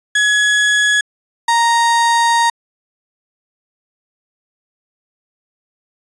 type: tone pair in turn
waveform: 35% pulse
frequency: 1684 / 932.4 Hz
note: G#6 / A#5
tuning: +24 / 0 cents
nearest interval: minor seventh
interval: 1024 cents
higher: first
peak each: -9 dBFS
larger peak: neither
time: 0.15-1.01 / 1.48-2.5 s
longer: second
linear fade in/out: 5 ms
effects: resampled to 22050 Hz